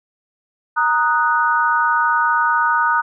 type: chord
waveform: sine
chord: D# minor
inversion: second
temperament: equal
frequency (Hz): 932.3 / 1244.5 / 1480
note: A#5 / D#6 / F#6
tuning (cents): 0 / 0 / 0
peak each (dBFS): -18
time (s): 0.76-3.02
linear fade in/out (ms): 20
effects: none